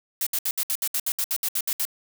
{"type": "noise bursts", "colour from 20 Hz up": "blue", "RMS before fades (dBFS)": -25, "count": 14, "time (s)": [0.21, 1.852], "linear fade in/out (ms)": 2, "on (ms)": 56, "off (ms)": 66, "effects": []}